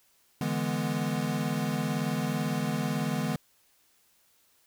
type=chord; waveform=square; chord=E dominant seventh; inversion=third; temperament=equal; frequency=146.83 / 164.81 / 207.7 / 246.9 Hz; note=D3 / E3 / G#3 / B3; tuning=0 / 0 / 0 / 0 cents; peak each=-34 dBFS; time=0.41-3.36 s; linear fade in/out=2 ms; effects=white hiss -66 dBFS RMS until 4.66 s